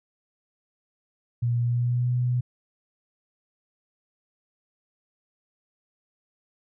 sine tone with pitch glide, 119.4 to 123.68 Hz, A#2 to B2, +42 to +3 cents, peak -21 dBFS, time 1.42-2.41 s, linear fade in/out 10 ms, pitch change +61 cents, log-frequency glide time 1.6-2.11 s, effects none

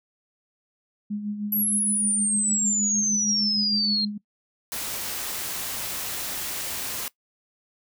sine tone with tremolo, 207.7 Hz, G#3, in tune, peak -25 dBFS, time 1.1-4.18 s, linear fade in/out 10 ms, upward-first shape sine, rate 6.5 Hz, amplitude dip 55%
sine exponential sweep, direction down, 11770 to 4175 Hz, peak -21 dBFS, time 1.52-4.05 s, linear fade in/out 5 ms
white noise, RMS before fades -31 dBFS, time 4.72-7.08 s, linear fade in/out 0 ms
effects noise-tail reverb RT60 0.1 s tail -20 dB re dry

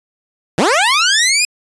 15% pulse linear sweep, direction up, 137.7 to 2529 Hz, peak -4 dBFS, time 0.58-1.45 s, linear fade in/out 2 ms, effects resampled to 22050 Hz

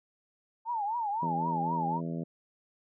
sine tone with vibrato, 880 Hz, A5, in tune, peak -29 dBFS, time 0.65-2.01 s, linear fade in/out 50 ms, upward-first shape triangle, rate 3.9 Hz, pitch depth 190 cents each way
harmonic tone, 83 Hz, E2, 12 cents sharp, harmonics 2 / 3 / 4 / 5 / 6 / 7 / 8, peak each -34 / -38 / -43 / -45 / -48 / -47 / -49 dBFS, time 1.22-2.24 s, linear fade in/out 10 ms
effects none

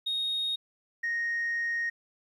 sine tone pair in turn, 3729 / 1864.5 Hz, A#7 / A#6, 0 / 0 cents, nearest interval octave, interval 1200 cents, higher first, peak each -26 dBFS, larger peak neither, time 0.06-0.56 / 1.03-1.9 s, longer second, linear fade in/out 10 ms, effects tanh soft clip ceiling -25 dBFS + 11-bit

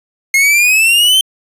45% pulse exponential sweep, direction up, 2143 to 3134 Hz, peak -7 dBFS, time 0.34-1.21 s, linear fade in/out 2 ms, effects resampled to 32000 Hz

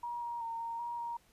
sine tone with pitch steps, 953 / 945 / 918 / 925 / 948 / 940 Hz, A#5 / A#5 / A#5 / A#5 / A#5 / A#5, +38 / +23 / -27 / -14 / +29 / +14 cents, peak -36 dBFS, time 0.03-1.17 s, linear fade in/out 5 ms, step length 190 ms, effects pink hiss -67 dBFS RMS until 1.32 s + resampled to 32000 Hz

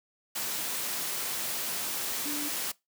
sine tone in noise, 293.7 Hz, D4, in tune, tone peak -35 dBFS, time 2.25-2.49 s, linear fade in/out 10 ms, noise white, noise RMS -33 dBFS, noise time 0.35-2.72 s, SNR -5 dB, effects noise-tail reverb RT60 0.2 s tail -22 dB re dry + high-pass 150 Hz 12 dB/octave

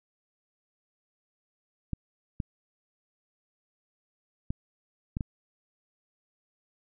clicks, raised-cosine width 5 ms, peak -18 dBFS, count 5, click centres 1.933 / 2.402 / 4.505 / 5.169 / 5.208 s, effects none

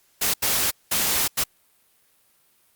white noise bursts at uneven times, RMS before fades -22 dBFS, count 4, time 0.21-0.34 / 0.42-0.71 / 0.91-1.28 / 1.37-1.44 s, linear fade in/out 10 ms, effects white hiss -62 dBFS RMS until 2.75 s + Opus 48 kbps

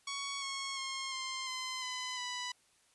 10% pulse tone with pitch steps, 1117 / 1094.6 / 1072.7 / 1051.3 / 1030.2 / 1009.6 / 989.4 Hz, C#6 / C#6 / C6 / C6 / C6 / B5 / B5, +13 / -22 / +43 / +8 / -27 / +38 / +3 cents, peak -29 dBFS, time 0.07-2.52 s, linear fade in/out 5 ms, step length 350 ms, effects white hiss -69 dBFS RMS until 2.94 s + resampled to 24000 Hz

